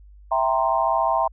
sine chord, C dominant seventh, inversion first, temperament equal, 659.3 / 784 / 932.3 / 1046.5 Hz, E5 / G5 / Bb5 / C6, 0 / 0 / 0 / 0 cents, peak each -23 / -24 / -23 / -24 dBFS, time 0.31-1.28 s, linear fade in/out 10 ms, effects added 50 Hz sine -44 dBFS peak until 1.32 s

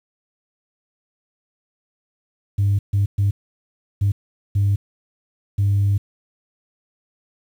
sine tone bursts at uneven times, 100 Hz, G2, 35 cents sharp, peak -13 dBFS, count 6, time 2.58-2.79 / 2.93-3.06 / 3.18-3.31 / 4.01-4.12 / 4.55-4.76 / 5.58-5.98 s, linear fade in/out 10 ms, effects tanh soft clip ceiling -12 dBFS + 8-bit

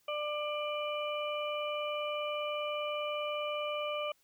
harmonic tone, 595 Hz, D5, 22 cents sharp, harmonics 1 / 2 / 4 / 5, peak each -35 / -39 / -42 / -42 dBFS, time 0.08-4.12 s, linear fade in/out 5 ms, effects white hiss -71 dBFS RMS until 4.23 s

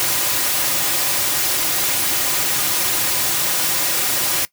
white noise with comb filter, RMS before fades -19 dBFS, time 0-4.45 s, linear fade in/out 0 ms, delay 4.5 ms, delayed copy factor -0.5, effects noise-tail reverb RT60 0.1 s tail -19 dB re dry + high-pass 100 Hz 12 dB/octave

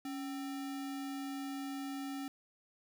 sine tone with sample-and-hold, 277.2 Hz, C#4, in tune, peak -38 dBFS, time 0.05-2.28 s, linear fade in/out 2 ms, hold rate 1050 Hz, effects none

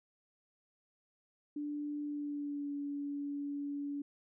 sine tone with pitch glide, 293.7 to 285.7 Hz, D4 to D4, 0 to -48 cents, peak -36 dBFS, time 1.56-4.02 s, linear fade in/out 5 ms, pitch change -48 cents, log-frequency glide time 2.03-2.74 s, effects none

